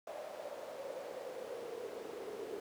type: noise with high-pass filter sweep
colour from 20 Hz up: brown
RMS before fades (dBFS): -45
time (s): 0.07-2.6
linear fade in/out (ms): 2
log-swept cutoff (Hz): 620 to 410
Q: 6.4
effects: none